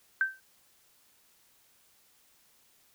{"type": "tone with exponential decay", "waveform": "sine", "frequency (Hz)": 1556, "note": "G6", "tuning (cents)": -13, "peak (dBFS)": -20, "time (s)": [0.21, 0.4], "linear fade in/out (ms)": 1, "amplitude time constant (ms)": 40, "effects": ["white hiss -65 dBFS RMS until 2.94 s"]}